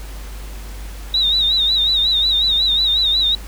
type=tone with vibrato; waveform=sine; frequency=3794 Hz; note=A#7; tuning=30 cents sharp; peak=-13 dBFS; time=1.14-3.35 s; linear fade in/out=2 ms; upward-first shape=sine; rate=5.5 Hz; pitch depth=86 cents each way; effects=added 50 Hz sine -29 dBFS peak until 3.47 s + pink hiss -39 dBFS RMS until 3.47 s